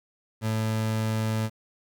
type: tone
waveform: 30% pulse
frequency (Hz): 110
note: A2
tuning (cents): 0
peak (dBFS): -22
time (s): 0.41-1.5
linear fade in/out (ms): 50
effects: 9-bit